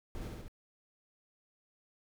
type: noise with echo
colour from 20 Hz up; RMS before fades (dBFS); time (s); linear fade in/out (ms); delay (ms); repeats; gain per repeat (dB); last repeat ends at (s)
brown; -40; 0.15-0.28; 0; 67; 3; -2; 0.481
effects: none